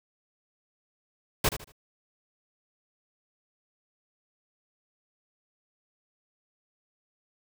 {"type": "noise with echo", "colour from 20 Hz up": "pink", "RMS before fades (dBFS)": -23, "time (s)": [1.44, 1.49], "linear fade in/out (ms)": 5, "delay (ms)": 77, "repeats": 3, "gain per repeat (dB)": -11, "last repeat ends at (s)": 1.721, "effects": []}